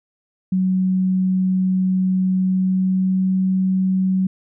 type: tone with pitch glide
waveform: sine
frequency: 186.5 to 188.01 Hz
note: F#3 to F#3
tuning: +14 to +28 cents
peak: -15 dBFS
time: 0.52-4.27 s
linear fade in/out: 5 ms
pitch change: +14 cents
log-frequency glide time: 2.36-3.35 s
effects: none